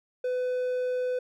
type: tone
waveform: triangle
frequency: 502 Hz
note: B4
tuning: 28 cents sharp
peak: -24 dBFS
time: 0.24-1.19 s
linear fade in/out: 5 ms
effects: none